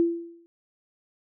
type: tone with exponential decay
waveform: sine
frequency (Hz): 338.3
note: E4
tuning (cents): +45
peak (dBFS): -16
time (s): 0-0.46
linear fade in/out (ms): 0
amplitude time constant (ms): 100
effects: none

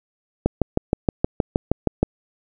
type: click train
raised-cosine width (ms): 2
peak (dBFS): -3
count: 11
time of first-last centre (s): 0.46-2.03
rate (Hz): 6.37
effects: none

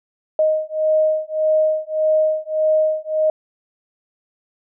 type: beating tone pair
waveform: sine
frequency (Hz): 622.3 / 624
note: D#5 / D#5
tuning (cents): 0 / +5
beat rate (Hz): 1.7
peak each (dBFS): -18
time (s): 0.39-3.3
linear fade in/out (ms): 2
effects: none

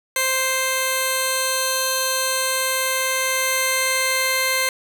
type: tone pair together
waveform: 10% pulse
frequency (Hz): 523.2 / 2093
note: C5 / C7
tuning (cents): 0 / 0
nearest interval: 2 octaves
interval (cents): 2400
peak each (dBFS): -13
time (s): 0.16-4.69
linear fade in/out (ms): 2
effects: none

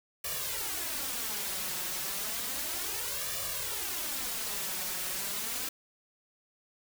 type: noise with flanger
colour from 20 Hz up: white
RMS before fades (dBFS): -35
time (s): 0.24-5.69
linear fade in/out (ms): 5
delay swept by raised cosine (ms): 1.7 to 5.5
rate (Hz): 0.32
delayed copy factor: +0.85
effects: none

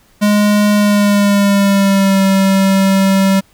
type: tone with pitch glide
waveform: square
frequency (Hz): 207.5 to 193.6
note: G#3 to G3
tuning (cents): -1 to -21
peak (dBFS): -9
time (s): 0.21-3.41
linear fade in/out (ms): 20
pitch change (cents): -120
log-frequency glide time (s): 0.74-2.22
effects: pink hiss -51 dBFS RMS until 3.53 s

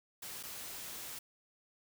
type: noise with dropouts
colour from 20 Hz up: white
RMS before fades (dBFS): -45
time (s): 0.22-1.19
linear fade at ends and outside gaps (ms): 5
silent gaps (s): 0.429-0.434
effects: none

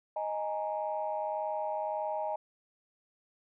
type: chord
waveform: sine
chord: D# suspended fourth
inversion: none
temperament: equal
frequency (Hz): 622.3 / 830.6 / 932.3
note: D#5 / G#5 / A#5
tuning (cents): 0 / 0 / 0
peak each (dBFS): -34 / -35 / -38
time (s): 0.16-2.36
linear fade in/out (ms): 5
effects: tanh soft clip ceiling -22 dBFS

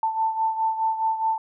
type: beating tone pair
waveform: sine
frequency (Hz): 887 / 891.8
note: A5 / A5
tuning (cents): +14 / +23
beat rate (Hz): 4.8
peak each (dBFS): -22 / -28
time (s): 0.03-1.38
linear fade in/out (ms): 2
effects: none

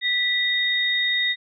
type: tone pair together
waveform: sine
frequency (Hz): 1966 / 3711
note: B6 / A#7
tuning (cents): -8 / -9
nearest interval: major seventh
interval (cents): 1099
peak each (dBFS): -22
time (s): 0.01-1.36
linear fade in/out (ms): 50
effects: none

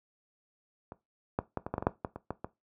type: clicks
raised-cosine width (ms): 1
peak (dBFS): -28 / -14 / -17 / -21 / -17 / -17 / -20 / -9 / -18 / -25 / -19 / -22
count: 12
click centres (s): 0.921 / 1.389 / 1.573 / 1.665 / 1.74 / 1.781 / 1.825 / 1.869 / 2.048 / 2.16 / 2.306 / 2.445
effects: noise-tail reverb RT60 0.2 s tail -17 dB re dry + high-pass 60 Hz 12 dB/octave

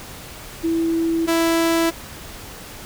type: tone pair in turn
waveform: sine / sawtooth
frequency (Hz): 329.6 / 331.1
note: E4 / E4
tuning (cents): 0 / +8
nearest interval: unison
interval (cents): 8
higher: second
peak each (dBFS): -17 / -12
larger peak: second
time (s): 0.63-1.27 / 1.27-1.91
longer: neither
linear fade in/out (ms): 20
effects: pink hiss -37 dBFS RMS until 2.85 s

